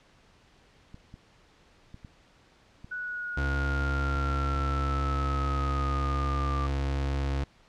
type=clicks; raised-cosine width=5 ms; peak=-32 dBFS; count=10; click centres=0.944 / 1.141 / 1.944 / 2.048 / 2.845 / 3.82 / 4.16 / 4.299 / 4.552 / 4.596 s
type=linear sweep; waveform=sine; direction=down; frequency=1479 to 1176 Hz; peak=-32 dBFS; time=2.91-6.67 s; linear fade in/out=10 ms
type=tone; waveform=35% pulse; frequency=68.9 Hz; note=C#2; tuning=10 cents flat; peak=-25 dBFS; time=3.37-7.44 s; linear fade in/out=5 ms
effects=pink hiss -60 dBFS RMS until 7.68 s + low-pass 5000 Hz 12 dB/octave